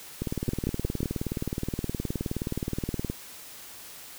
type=two click trains; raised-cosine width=3 ms; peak=-16 / -14 dBFS; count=56 / 4; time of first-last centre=0.22-3.1 / 0.49-1.031 s; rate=19.1 / 5.55 Hz; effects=white hiss -45 dBFS RMS until 4.18 s